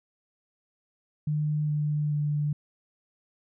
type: tone with pitch steps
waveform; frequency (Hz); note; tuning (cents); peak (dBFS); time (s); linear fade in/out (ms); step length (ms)
sine; 150.8 / 149.3 / 147.9; D3 / D3 / D3; +46 / +29 / +13; -24; 1.27-2.53; 5; 420
effects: none

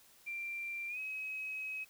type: tone with pitch glide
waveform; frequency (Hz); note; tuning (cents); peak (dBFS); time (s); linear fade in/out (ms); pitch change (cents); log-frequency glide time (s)
sine; 2364 to 2548; D7 to D#7; +11 to +41; -38; 0.26-1.85; 20; +130; 0.88-0.99
effects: white hiss -63 dBFS RMS until 1.89 s

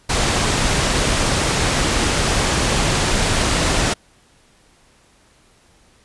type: low-pass noise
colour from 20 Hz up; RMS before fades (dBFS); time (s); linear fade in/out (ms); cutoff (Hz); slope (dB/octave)
pink; -18; 0.09-3.94; 10; 9500; 24
effects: pink hiss -54 dBFS RMS until 6.04 s + resampled to 24000 Hz

